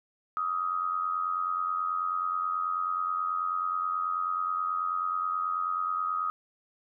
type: tone with amplitude modulation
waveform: sine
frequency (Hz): 1256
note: D#6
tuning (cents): +16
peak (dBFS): -24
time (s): 0.37-6.3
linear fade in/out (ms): 0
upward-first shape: sine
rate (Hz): 89.3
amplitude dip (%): 70
effects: none